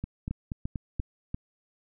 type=two click trains; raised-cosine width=5 ms; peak=-19 / -20 dBFS; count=4 / 5; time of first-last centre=0.31-1.344 / 0.04-0.997 s; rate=2.9 / 4.18 Hz; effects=none